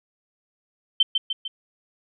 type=tone with echo; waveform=sine; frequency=3100 Hz; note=G7; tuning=20 cents flat; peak=-13 dBFS; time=1-1.03 s; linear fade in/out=5 ms; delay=150 ms; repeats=3; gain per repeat=-5 dB; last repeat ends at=1.48 s; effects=none